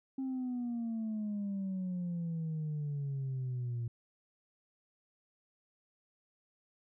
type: exponential sweep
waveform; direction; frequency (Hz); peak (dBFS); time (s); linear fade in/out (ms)
sine; down; 268.2 to 116.5; -32; 0.18-3.88; 5
effects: tanh soft clip ceiling -32 dBFS